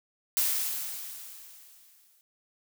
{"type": "noise with exponential decay", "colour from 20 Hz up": "blue", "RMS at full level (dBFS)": -25, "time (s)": [0.37, 2.21], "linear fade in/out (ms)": 0, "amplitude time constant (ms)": 400, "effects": []}